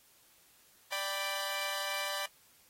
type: chord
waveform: 10% pulse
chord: G major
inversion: second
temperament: equal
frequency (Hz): 587.3 / 784 / 987.8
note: D5 / G5 / B5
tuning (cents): 0 / 0 / 0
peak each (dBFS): -28 / -31 / -31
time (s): 0.92-2.26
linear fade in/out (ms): 5
effects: white hiss -64 dBFS RMS until 2.69 s + AAC 48 kbps